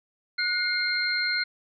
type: tone cluster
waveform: sine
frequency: 1458 / 2128 / 4185 Hz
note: F#6 / C7 / C8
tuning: -26 / +29 / 0 cents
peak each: -28 dBFS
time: 0.38-1.44 s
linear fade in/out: 10 ms
effects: none